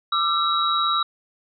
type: tone cluster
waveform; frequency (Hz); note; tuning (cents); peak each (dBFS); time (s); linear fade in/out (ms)
sine; 1185 / 1344 / 3853; D6 / E6 / B7; +15 / +33 / -44; -23; 0.12-1.03; 5
effects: none